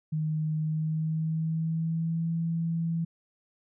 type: tone with pitch glide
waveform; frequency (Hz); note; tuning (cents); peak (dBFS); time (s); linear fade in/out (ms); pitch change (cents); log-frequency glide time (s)
sine; 155.5 to 165.7; D#3 to E3; -1 to +9; -26; 0.12-3.05; 10; +110; 0.6-2.32
effects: none